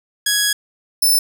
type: tone pair in turn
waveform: 10% pulse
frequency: 1665 / 5289 Hz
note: G#6 / E8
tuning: +4 / +5 cents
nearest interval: octave + minor sixth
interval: 2001 cents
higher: second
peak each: -6 dBFS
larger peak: neither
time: 0.26-0.53 / 1.02-1.19 s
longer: first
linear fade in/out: 5 ms
effects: none